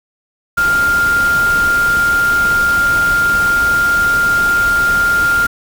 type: tone in noise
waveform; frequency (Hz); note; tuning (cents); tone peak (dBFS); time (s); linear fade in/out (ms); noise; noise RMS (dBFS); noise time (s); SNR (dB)
sine; 1401; F6; +5; -10; 0.57-5.47; 10; pink; -24; 0.57-5.47; +11
effects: none